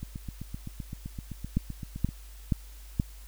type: two click trains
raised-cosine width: 5 ms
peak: -24 / -12 dBFS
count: 17 / 4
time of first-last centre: 0.03-2.089 / 1.57-2.999 s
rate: 7.77 / 2.1 Hz
effects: added 50 Hz sine -44 dBFS peak until 3.27 s + white hiss -55 dBFS RMS until 3.27 s